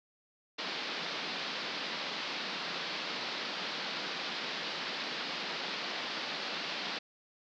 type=band-pass noise; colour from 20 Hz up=white; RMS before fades=-38 dBFS; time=0.58-6.99 s; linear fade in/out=10 ms; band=160 to 4800 Hz; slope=48 dB/octave; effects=none